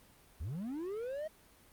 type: linear sweep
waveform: triangle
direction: up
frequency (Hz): 61 to 639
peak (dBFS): -35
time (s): 0.4-1.28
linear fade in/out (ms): 10
effects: pink hiss -62 dBFS RMS until 1.72 s + Opus 32 kbps